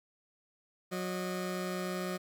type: tone pair together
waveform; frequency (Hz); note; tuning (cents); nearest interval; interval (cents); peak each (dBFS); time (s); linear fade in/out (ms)
20% pulse; 182.7 / 614.5; F#3 / D#5; -22 / -22; octave + major sixth; 2100; -30 / -36; 0.91-2.18; 20
effects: none